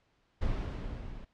brown noise with level ramp, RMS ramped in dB -30 to -45 dBFS, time 0.41-1.25 s, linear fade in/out 10 ms, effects pink hiss -72 dBFS RMS until 1.33 s + low-pass 4000 Hz 12 dB/octave

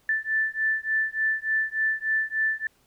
sine beating tone pair, 1760 / 1763.4 Hz, A6 / A6, 0 / +3 cents, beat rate 3.4 Hz, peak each -26 dBFS, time 0.09-2.67 s, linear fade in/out 2 ms, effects pink hiss -64 dBFS RMS until 2.86 s

